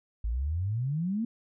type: exponential sweep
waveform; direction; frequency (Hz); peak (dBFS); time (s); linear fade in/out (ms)
sine; up; 52 to 237.8; -27; 0.24-1.25; 5
effects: none